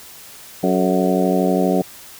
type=harmonic tone with a mistuned harmonic; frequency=92.5 Hz; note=F#2; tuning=in tune; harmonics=2 / 3 / 4 / 5 / 6 / 7 / 8; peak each=-19 / -21 / -22 / -23 / -24 / -24 / -25 dBFS; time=0.63-1.82 s; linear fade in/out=5 ms; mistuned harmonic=5; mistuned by=-77 cents; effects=white hiss -40 dBFS RMS until 2.19 s